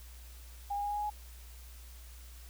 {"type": "tone with pitch steps", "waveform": "sine", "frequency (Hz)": [809, 814.6, 820.3, 826, 831.7, 837.5], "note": ["G#5", "G#5", "G#5", "G#5", "G#5", "G#5"], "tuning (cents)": [-46, -34, -22, -10, 2, 14], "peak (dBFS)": -32, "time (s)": [0.7, 1.102], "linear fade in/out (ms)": 10, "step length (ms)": 67, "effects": ["added 60 Hz sine -48 dBFS peak until 2.49 s", "white hiss -57 dBFS RMS until 2.49 s"]}